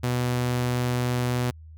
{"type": "tone", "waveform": "sawtooth", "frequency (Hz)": 123.47, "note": "B2", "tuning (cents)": 0, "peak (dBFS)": -19, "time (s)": [0.03, 1.51], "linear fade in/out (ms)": 10, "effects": ["added 79 Hz sine -42 dBFS peak until 1.77 s"]}